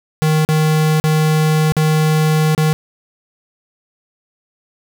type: tone with dropouts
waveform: square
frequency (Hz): 155.56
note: D#3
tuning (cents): 0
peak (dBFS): -12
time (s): 0.22-2.73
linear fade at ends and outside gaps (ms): 0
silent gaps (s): 0.45-0.489 / 1-1.04 / 1.721-1.767 / 2.549-2.578
effects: none